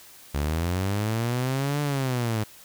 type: linear two-way sweep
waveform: sawtooth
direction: up then down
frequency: 69 to 147.8 to 105.2 Hz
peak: -20 dBFS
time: 0.34-2.44 s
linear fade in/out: 10 ms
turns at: 1.81 s
effects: white hiss -49 dBFS RMS until 2.64 s